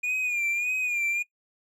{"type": "tone with vibrato", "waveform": "triangle", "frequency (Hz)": 2435, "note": "D#7", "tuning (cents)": -38, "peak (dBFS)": -23, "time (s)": [0.03, 1.23], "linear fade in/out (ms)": 10, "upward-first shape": "sine", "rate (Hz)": 1.7, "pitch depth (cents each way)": 64, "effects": ["noise-tail reverb RT60 0.1 s tail -20 dB re dry"]}